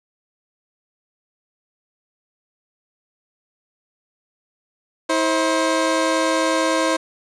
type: tone pair together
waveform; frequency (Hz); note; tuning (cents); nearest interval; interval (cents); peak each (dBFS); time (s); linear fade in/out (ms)
20% pulse; 322.4 / 529; E4 / C5; -38 / +19; major sixth; 857; -15; 5.09-6.97; 10
effects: resampled to 22050 Hz + 8-bit